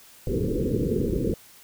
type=low-pass noise; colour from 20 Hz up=white; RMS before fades=-25 dBFS; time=0.27-1.34 s; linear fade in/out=2 ms; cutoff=500 Hz; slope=96 dB/octave; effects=white hiss -51 dBFS RMS until 1.63 s